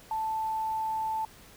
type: tone with quantisation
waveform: sine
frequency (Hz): 880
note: A5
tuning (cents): 0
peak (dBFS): -28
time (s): 0.11-1.25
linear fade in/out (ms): 2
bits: 9
effects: pink hiss -53 dBFS RMS until 1.56 s